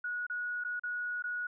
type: tone with dropouts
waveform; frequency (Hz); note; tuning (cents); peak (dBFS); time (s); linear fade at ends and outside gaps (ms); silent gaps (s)
sine; 1458; F#6; -26; -33; 0.04-1.47; 5; 0.267-0.298 / 0.639-0.647 / 0.796-0.835 / 1.224-1.239
effects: none